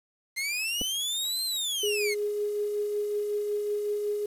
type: linear two-way sweep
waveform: sawtooth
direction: up then down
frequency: 2073 to 4186 to 2073 Hz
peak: -25 dBFS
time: 0.36-2.15 s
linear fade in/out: 20 ms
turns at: 1.44 s
type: clicks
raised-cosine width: 2 ms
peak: -22 dBFS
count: 2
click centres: 0.813 / 0.817 s
type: tone with tremolo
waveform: sine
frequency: 415.3 Hz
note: G#4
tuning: in tune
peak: -25 dBFS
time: 1.83-4.26 s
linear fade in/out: 5 ms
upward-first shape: triangle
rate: 5.4 Hz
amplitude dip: 35%
effects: resampled to 32000 Hz + 8-bit